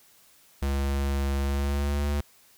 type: tone with pitch glide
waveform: square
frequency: 69.3 to 72.28 Hz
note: C#2 to D2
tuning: 0 to -27 cents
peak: -25 dBFS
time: 0.62-2.21 s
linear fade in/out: 5 ms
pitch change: +73 cents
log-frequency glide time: 1.46-2.08 s
effects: white hiss -58 dBFS RMS until 2.57 s